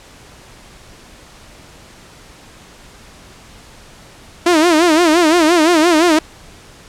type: tone with vibrato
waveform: sawtooth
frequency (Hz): 329.6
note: E4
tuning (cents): 0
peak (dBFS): -5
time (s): 4.46-6.19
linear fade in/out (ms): 5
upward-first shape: sine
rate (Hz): 5.8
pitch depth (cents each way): 140
effects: pink hiss -41 dBFS RMS until 6.88 s + low-pass 9000 Hz 12 dB/octave